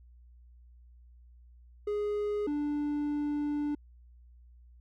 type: tone pair in turn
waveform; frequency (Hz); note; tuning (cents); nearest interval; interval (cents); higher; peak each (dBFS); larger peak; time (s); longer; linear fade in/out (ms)
triangle; 415.3 / 293.7; G#4 / D4; 0 / 0; tritone; 600; first; -27; neither; 1.87-2.47 / 2.47-3.75; second; 5
effects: added 60 Hz sine -53 dBFS peak until 4.8 s